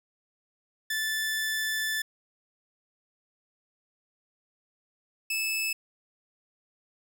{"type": "tone pair in turn", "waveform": "sawtooth", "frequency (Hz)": [1753, 2614], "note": ["A6", "E7"], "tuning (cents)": [-7, -15], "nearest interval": "perfect fifth", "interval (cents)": 692, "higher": "second", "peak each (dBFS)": -24, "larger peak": "neither", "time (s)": [[0.9, 2.02], [5.3, 5.73]], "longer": "first", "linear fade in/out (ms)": 5, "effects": []}